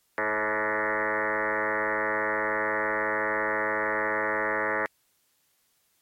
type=tone with frequency modulation; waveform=sine; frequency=1174.7 Hz; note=D6; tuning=in tune; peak=-24 dBFS; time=0.18-4.86 s; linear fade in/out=0 ms; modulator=106 Hz; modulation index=7.6; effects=white hiss -69 dBFS RMS until 6.01 s + MP3 64 kbps